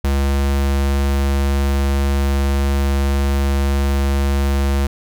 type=tone; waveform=square; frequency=69.3 Hz; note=C#2; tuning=in tune; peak=-15 dBFS; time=0.04-4.87 s; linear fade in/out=5 ms; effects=none